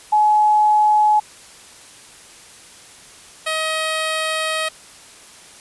sine / 10% pulse tone pair in turn, 848 / 632.7 Hz, G#5 / D#5, +36 / +29 cents, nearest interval perfect fourth, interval 507 cents, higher first, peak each -11 dBFS, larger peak neither, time 0.12-1.2 / 3.46-4.69 s, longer second, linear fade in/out 10 ms, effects white hiss -43 dBFS RMS until 5.6 s + resampled to 24000 Hz

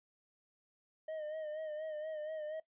triangle tone with vibrato, 618 Hz, D#5, 12 cents flat, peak -37 dBFS, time 1.08-2.6 s, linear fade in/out 5 ms, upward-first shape sine, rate 4.2 Hz, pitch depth 49 cents each way, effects noise-tail reverb RT60 0.1 s tail -18 dB re dry + resampled to 8000 Hz

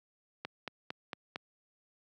click train, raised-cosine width 0.3 ms, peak -21 dBFS, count 5, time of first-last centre 0.45-1.359 s, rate 4.4 Hz, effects high-pass 150 Hz 12 dB/octave

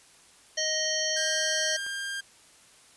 harmonic tone, 624 Hz, D#5, 5 cents sharp, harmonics 1 / 3 / 5 / 7 / 9 / 10, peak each -33 / -33 / -34 / -33 / -31 / -35 dBFS, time 0.57-1.77 s, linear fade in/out 10 ms
clicks, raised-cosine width 0.5 ms, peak -41 / -33 dBFS, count 2, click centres 0.858 / 1.865 s
sawtooth tone, 1600 Hz, G6, 35 cents sharp, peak -28 dBFS, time 1.16-2.21 s, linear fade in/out 10 ms
effects white hiss -56 dBFS RMS until 2.96 s + resampled to 24000 Hz

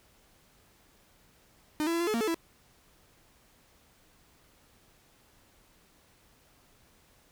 45% pulse tone with pitch steps, 304.5 / 334.2 / 336.6 / 343.9 / 429.1 / 231.4 / 433.8 / 331.6 Hz, D#4 / E4 / E4 / F4 / A4 / A#3 / A4 / E4, -37 / +24 / +36 / -27 / -43 / -13 / -25 / +10 cents, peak -27 dBFS, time 1.8-2.344 s, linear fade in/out 0 ms, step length 68 ms, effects pink hiss -63 dBFS RMS until 7.31 s

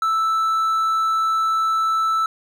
triangle tone, 1318.5 Hz, E6, in tune, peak -15 dBFS, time 0.02-2.26 s, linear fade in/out 2 ms, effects none

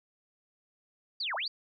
sine linear two-way sweep, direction down then up, 4837 to 576 to 4837 Hz, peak -31 dBFS, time 1.2-1.48 s, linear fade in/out 5 ms, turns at 1.35 s, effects none

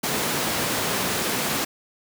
pink high-pass noise, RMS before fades -25 dBFS, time 0.03-1.65 s, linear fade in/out 10 ms, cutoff 170 Hz, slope 12 dB/octave, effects none

